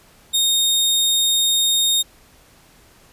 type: tone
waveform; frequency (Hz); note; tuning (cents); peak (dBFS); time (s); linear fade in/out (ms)
sawtooth; 3700; A#7; -14; -12; 0.33-2.03; 20
effects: pink hiss -51 dBFS RMS until 3.12 s + resampled to 32000 Hz